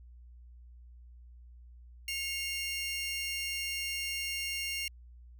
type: tone pair together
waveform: sawtooth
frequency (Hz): 2165 / 2788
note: C#7 / F7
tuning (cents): -41 / -4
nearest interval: major third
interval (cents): 437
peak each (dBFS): -35 / -32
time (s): 2.08-4.88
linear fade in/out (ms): 2
effects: added 60 Hz sine -50 dBFS peak until 5.39 s